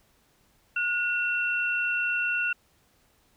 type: tone pair together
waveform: sine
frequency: 1447 / 2716 Hz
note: F#6 / F7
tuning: -39 / -49 cents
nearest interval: major seventh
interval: 1090 cents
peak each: -27 dBFS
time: 0.76-2.53 s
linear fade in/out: 5 ms
effects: pink hiss -65 dBFS RMS until 3.36 s